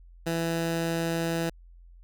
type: tone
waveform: 15% pulse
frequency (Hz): 166.1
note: E3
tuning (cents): +13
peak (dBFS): -20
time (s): 0.26-1.5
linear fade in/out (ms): 10
effects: added 43 Hz sine -48 dBFS peak until 2.03 s